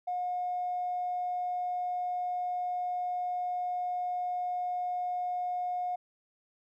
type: tone with tanh clipping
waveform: triangle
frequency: 720 Hz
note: F#5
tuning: 47 cents flat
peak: -30 dBFS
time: 0.07-5.96 s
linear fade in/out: 10 ms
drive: 4 dB
effects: none